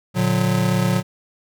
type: chord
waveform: square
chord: Bb augmented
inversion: none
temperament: just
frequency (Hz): 116.54 / 145.68 / 182.1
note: Bb2 / D3 / F#3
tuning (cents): 0 / -14 / -27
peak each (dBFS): -22 / -24 / -20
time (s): 0.14-1.03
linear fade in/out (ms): 50
effects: none